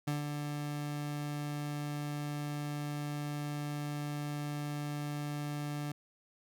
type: tone with ADSR envelope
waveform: 30% pulse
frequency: 146.83 Hz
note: D3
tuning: in tune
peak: -28 dBFS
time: 0.07-5.92 s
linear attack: 9 ms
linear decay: 140 ms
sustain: -5 dB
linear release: 4 ms
effects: none